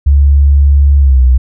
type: tone with pitch glide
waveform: sine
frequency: 70.6 to 63.26 Hz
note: C#2 to B1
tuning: +32 to +42 cents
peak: -3 dBFS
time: 0.06-1.38 s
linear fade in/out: 10 ms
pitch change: -190 cents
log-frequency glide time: 0.99-1.22 s
effects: none